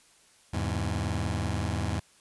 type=chord; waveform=sawtooth; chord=E augmented; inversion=none; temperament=just; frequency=82.41 / 103.01 / 128.76 Hz; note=E2 / G#2 / B#2; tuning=0 / -14 / -27 cents; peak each=-27 / -27 / -33 dBFS; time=0.53-2 s; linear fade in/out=10 ms; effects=white hiss -60 dBFS RMS until 2.2 s + resampled to 24000 Hz